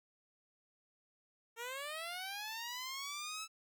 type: linear sweep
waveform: 10% pulse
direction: up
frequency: 450.9 to 1318.5 Hz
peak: -33 dBFS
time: 1.56-3.48 s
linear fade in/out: 50 ms
effects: none